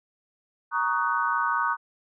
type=chord; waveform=sine; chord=D# minor seventh; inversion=second; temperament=just; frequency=933.4 / 1120.1 / 1244.5 / 1493.4 Hz; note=A#5 / C#6 / D#6 / F#6; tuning=+2 / +18 / 0 / +16 cents; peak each=-28 dBFS; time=0.71-1.77 s; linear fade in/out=50 ms; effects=none